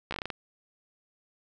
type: slowing click train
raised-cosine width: 0.3 ms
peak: -17 dBFS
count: 8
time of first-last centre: 0.11-0.302 s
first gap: 14 ms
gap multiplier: 1.22
effects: none